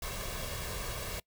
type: noise with comb filter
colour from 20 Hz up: pink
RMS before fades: -38 dBFS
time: 0.02-1.2 s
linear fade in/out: 5 ms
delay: 1.8 ms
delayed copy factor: +0.6
effects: noise-tail reverb RT60 0.1 s tail -24 dB re dry

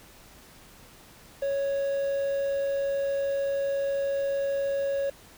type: tone with quantisation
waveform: triangle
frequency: 554.4 Hz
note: C#5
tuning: in tune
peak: -23 dBFS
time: 1.42-5.1 s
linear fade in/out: 5 ms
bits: 8
effects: pink hiss -52 dBFS RMS until 5.37 s

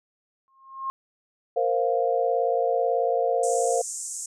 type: tone with exponential growth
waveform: sine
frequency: 1071 Hz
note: C6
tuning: 40 cents sharp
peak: -24 dBFS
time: 0.48-0.9 s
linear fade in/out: 0 ms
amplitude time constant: 90 ms
type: chord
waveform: sine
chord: Bb suspended second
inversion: none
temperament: just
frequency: 466.2 / 524.4 / 699.2 Hz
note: Bb4 / C5 / F5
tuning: 0 / +4 / +2 cents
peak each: -25 dBFS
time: 1.56-3.82 s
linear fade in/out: 10 ms
type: band-pass noise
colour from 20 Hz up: white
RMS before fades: -34 dBFS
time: 3.43-4.26 s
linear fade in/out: 5 ms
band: 6500 to 8600 Hz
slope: 48 dB/octave
effects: none

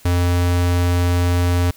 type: tone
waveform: square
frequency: 88.1 Hz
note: F2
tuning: 16 cents sharp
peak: -15 dBFS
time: 0.05-1.71 s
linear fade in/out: 5 ms
effects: white hiss -48 dBFS RMS until 1.76 s

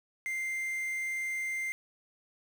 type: tone with quantisation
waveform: triangle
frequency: 2093 Hz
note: C7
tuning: in tune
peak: -30 dBFS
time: 0.26-1.72 s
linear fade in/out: 0 ms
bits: 8
effects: none

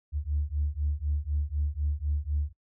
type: beating tone pair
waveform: sine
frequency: 71.7 / 75.7 Hz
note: D2 / D#2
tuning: -41 / -47 cents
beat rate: 4 Hz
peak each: -29 dBFS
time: 0.12-2.53 s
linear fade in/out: 50 ms
effects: noise-tail reverb RT60 0.1 s tail -24 dB re dry + tanh soft clip ceiling -19 dBFS

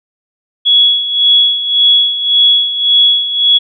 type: tone with tremolo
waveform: sine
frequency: 3361 Hz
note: G#7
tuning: 20 cents sharp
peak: -4 dBFS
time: 0.65-3.59 s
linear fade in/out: 20 ms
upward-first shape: sine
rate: 1.8 Hz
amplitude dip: 70%
effects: none

